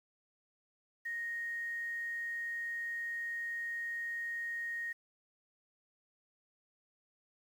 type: tone with quantisation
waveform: sine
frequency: 1864.7 Hz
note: A#6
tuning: in tune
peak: -36 dBFS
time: 1.05-4.93 s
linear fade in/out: 10 ms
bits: 10
effects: none